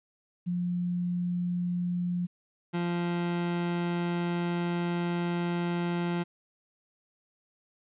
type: tone pair in turn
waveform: sine / 30% pulse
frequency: 176.8 / 173.46 Hz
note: F3 / F3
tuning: +22 / -11 cents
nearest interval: unison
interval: 33 cents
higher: first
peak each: -27 / -25 dBFS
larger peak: second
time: 0.46-2.27 / 2.73-6.24 s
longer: second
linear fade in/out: 20 ms
effects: resampled to 8000 Hz + 11-bit